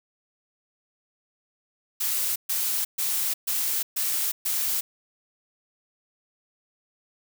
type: noise bursts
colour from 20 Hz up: blue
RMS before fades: -26 dBFS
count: 6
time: 2-4.81 s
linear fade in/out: 10 ms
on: 360 ms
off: 130 ms
effects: none